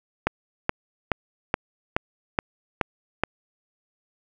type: click train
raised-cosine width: 0.5 ms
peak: -5 dBFS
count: 8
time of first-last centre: 0.27-3.236 s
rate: 2.36 Hz
effects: none